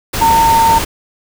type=tone in noise; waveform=sine; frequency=910 Hz; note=A#5; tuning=42 cents flat; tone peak=-7 dBFS; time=0.21-0.79 s; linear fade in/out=10 ms; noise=pink; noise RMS=-18 dBFS; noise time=0.13-0.85 s; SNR=+8 dB; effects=none